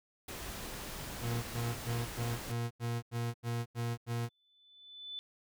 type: noise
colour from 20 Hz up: pink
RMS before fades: -43 dBFS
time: 0.28-2.52 s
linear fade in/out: 5 ms
type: tone bursts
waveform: 40% pulse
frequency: 117.9 Hz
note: A#2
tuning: 20 cents sharp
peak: -32 dBFS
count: 10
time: 1.21-4.293 s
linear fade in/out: 50 ms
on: 230 ms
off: 87 ms
type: tone with exponential growth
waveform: sine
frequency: 3500 Hz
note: A7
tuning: 10 cents flat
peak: -38 dBFS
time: 4.27-5.19 s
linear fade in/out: 0 ms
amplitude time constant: 200 ms
effects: none